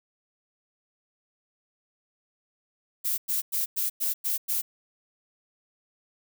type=noise bursts; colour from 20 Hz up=violet; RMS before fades=-27 dBFS; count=7; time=3.04-4.62 s; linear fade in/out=20 ms; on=140 ms; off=100 ms; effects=none